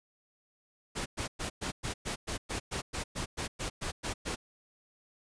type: noise bursts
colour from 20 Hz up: pink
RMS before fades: -35 dBFS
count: 16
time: 0.95-4.36 s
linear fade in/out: 20 ms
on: 110 ms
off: 110 ms
effects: resampled to 22050 Hz